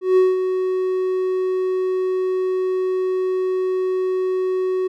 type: tone with ADSR envelope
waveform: triangle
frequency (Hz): 371.9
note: F#4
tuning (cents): +9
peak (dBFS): -8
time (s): 0.01-4.88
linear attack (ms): 160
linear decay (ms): 190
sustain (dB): -8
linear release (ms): 13
effects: none